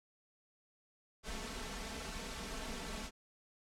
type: noise with comb filter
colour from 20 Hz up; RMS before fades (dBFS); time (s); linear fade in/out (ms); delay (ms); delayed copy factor
pink; -43; 1.23-3.11; 50; 4.5; +0.85
effects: low-pass 8000 Hz 12 dB/octave